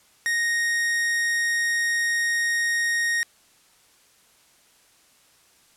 45% pulse tone, 1864.7 Hz, A#6, in tune, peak -21 dBFS, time 0.26-3.23 s, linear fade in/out 0 ms, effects white hiss -58 dBFS RMS until 5.76 s + low-pass 11000 Hz 12 dB/octave

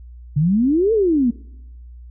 sine exponential two-way sweep, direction up then down, 138.9 to 462.5 to 226.2 Hz, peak -13 dBFS, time 0.36-1.31 s, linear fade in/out 10 ms, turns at 0.93 s, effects noise-tail reverb RT60 1.0 s tail -26 dB re dry + added 60 Hz sine -36 dBFS peak until 2.1 s

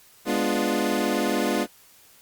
25% pulse chord, G# diminished seventh, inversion none, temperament equal, 207.7 / 246.9 / 293.7 / 349.2 Hz, G#3 / B3 / D4 / F4, 0 / 0 / 0 / 0 cents, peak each -24 dBFS, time 0.25-1.67 s, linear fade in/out 50 ms, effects white hiss -54 dBFS RMS until 2.21 s + Opus 48 kbps

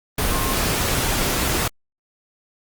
sine tone in noise, 1065 Hz, C6, 30 cents sharp, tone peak -27 dBFS, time 0.31-0.54 s, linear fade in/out 5 ms, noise pink, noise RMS -21 dBFS, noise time 0.18-1.68 s, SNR -9 dB, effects Opus 24 kbps

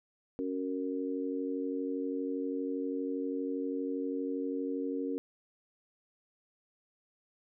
harmonic tone, 92.5 Hz, F#2, in tune, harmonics 3 / 4 / 5, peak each -34 / -40 / -37 dBFS, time 0.39-5.18 s, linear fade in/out 0 ms, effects none

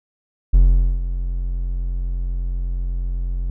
triangle tone with ADSR envelope, 44.07 Hz, F1, 16 cents sharp, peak -5 dBFS, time 0.53-3.5 s, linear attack 13 ms, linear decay 450 ms, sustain -13 dB, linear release 3 ms, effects none

